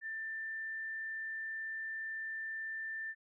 sine tone, 1781 Hz, A6, 21 cents sharp, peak -38 dBFS, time 0.01-3.15 s, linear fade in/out 50 ms, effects none

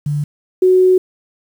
sine tone pair in turn, 146.83 / 370 Hz, D3 / F#4, 0 / 0 cents, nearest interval octave + major third, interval 1600 cents, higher second, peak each -15 / -7 dBFS, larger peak second, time 0.06-0.24 / 0.62-0.98 s, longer second, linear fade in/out 5 ms, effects 7-bit

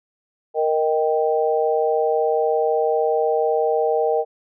sine chord, Eb major, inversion second, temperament equal, 466.2 / 622.3 / 784 Hz, Bb4 / Eb5 / G5, 0 / 0 / 0 cents, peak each -19 / -22 / -23 dBFS, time 0.54-4.25 s, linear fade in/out 50 ms, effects none

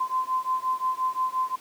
sine beating tone pair, 1029 / 1034.7 Hz, C6 / C6, -29 / -20 cents, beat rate 5.7 Hz, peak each -27 dBFS, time 0-1.56 s, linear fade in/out 10 ms, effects pink hiss -49 dBFS RMS until 1.6 s + high-pass 300 Hz 12 dB/octave

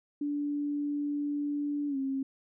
sine tone with pitch glide, 290.5 to 269.5 Hz, D4 to C#4, -19 to -49 cents, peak -29 dBFS, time 0.21-2.23 s, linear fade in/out 5 ms, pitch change -130 cents, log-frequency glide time 1.88-1.97 s, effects none

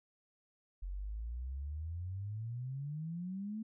sine exponential sweep, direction up, 44.25 to 223.8 Hz, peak -38 dBFS, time 0.82-3.63 s, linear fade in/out 10 ms, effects none

